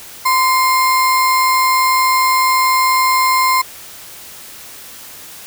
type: tone with sample-and-hold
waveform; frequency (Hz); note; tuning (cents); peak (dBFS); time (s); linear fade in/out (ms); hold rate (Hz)
sine; 1031; C6; -26; -10; 0.25-3.62; 10; 3150
effects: white hiss -35 dBFS RMS until 5.46 s